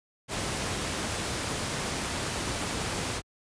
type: noise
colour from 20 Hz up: pink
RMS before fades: -31 dBFS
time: 0.28-3.22 s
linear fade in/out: 50 ms
effects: high-pass 60 Hz 12 dB/octave + resampled to 22050 Hz